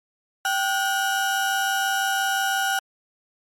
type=tone pair together; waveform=35% pulse; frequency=777.4 / 1449 Hz; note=G5 / F#6; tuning=-15 / -37 cents; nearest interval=major seventh; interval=1078 cents; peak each=-22 dBFS; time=0.45-2.79 s; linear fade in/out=2 ms; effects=MP3 64 kbps